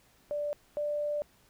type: tone pair in turn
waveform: sine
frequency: 587.3 / 590.1 Hz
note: D5 / D5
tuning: 0 / +8 cents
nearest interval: unison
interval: 8 cents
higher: second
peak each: -30 / -29 dBFS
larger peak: second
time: 0.31-0.53 / 0.77-1.22 s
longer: second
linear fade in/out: 0 ms
effects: pink hiss -64 dBFS RMS until 1.49 s